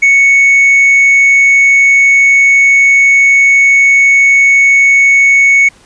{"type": "tone with tanh clipping", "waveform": "sine", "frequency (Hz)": 2217, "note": "C#7", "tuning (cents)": 0, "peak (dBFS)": -4, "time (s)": [0.02, 5.69], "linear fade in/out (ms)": 10, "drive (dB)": 2, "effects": ["pink hiss -43 dBFS RMS until 5.85 s", "resampled to 22050 Hz"]}